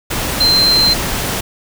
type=tone in noise; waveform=sine; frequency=4122 Hz; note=C8; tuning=27 cents flat; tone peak=-9 dBFS; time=0.4-0.94 s; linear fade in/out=10 ms; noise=pink; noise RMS=-19 dBFS; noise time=0.1-1.41 s; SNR=+7 dB; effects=none